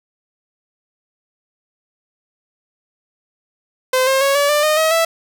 sawtooth tone with pitch steps, 515 / 533.5 / 552.6 / 572.4 / 592.9 / 614.2 / 636.2 / 659.1 Hz, C5 / C5 / C#5 / D5 / D5 / D#5 / D#5 / E5, -28 / +34 / -6 / -45 / +16 / -23 / +38 / 0 cents, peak -9 dBFS, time 3.93-5.05 s, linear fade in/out 5 ms, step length 140 ms, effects none

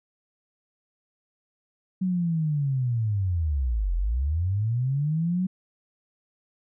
sine linear two-way sweep, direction down then up, 189 to 41.2 to 189 Hz, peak -22 dBFS, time 2.01-5.47 s, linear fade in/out 10 ms, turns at 3.95 s, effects none

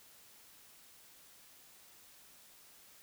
silence, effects white hiss -60 dBFS RMS until 3.02 s

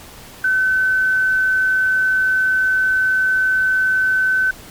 sine tone, 1522 Hz, F#6, 48 cents sharp, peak -13 dBFS, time 0.44-4.51 s, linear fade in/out 5 ms, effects pink hiss -39 dBFS RMS until 4.7 s + MP3 96 kbps

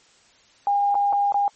sine tone with dropouts, 809 Hz, G#5, 46 cents flat, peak -17 dBFS, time 0.67-1.48 s, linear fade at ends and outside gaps 1 ms, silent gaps 0.945-0.952 / 1.127-1.131 / 1.322-1.343 s, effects white hiss -56 dBFS RMS until 1.55 s + MP3 32 kbps

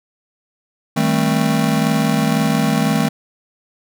square chord, A half-diminished seventh, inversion second, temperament just, 158.4 / 198 / 220 / 264 Hz, Eb3 / G3 / A3 / C4, +31 / +18 / 0 / +16 cents, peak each -20 / -23 / -19 / -22 dBFS, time 0.96-3.09 s, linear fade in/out 10 ms, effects none

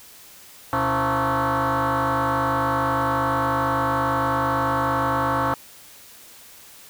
sine tone with frequency modulation, 126.1 Hz, B2, 36 cents sharp, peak -17 dBFS, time 0.73-5.54 s, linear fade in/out 0 ms, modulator 201 Hz, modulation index 6.6, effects tanh soft clip ceiling -17 dBFS + white hiss -46 dBFS RMS until 6.89 s

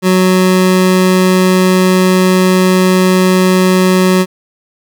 25% pulse tone, 185 Hz, F#3, in tune, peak -3 dBFS, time 0.02-4.26 s, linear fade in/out 50 ms, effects none

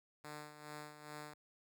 5% pulse tone with tremolo, 150 Hz, D3, 37 cents sharp, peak -35 dBFS, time 0.24-1.34 s, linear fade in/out 5 ms, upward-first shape sine, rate 2.4 Hz, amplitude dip 65%, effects none

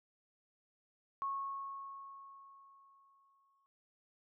sine tone with exponential decay, 1098 Hz, C#6, 17 cents flat, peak -34 dBFS, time 1.22-3.66 s, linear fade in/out 0 ms, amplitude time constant 530 ms, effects none

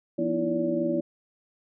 sine tone cluster, 171.4 / 244.9 / 310.7 / 334.2 / 573 Hz, F3 / B3 / D#4 / E4 / D5, -32 / -14 / -2 / +24 / -43 cents, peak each -35 / -30 / -34 / -27 / -29 dBFS, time 0.18-1.01 s, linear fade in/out 10 ms, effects none

